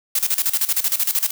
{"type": "noise with tremolo", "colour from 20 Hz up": "blue", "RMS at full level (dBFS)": -18, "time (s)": [0.15, 1.31], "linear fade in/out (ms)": 5, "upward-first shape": "square", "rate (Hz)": 13, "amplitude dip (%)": 80, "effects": []}